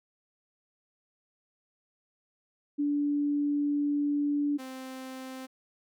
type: tone pair in turn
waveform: sine / sawtooth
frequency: 290 / 260.9 Hz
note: D4 / C4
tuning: -22 / -5 cents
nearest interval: major second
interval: 183 cents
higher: first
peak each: -25 / -35 dBFS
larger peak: first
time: 2.78-4.58 / 4.58-5.47 s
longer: first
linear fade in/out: 20 ms
effects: none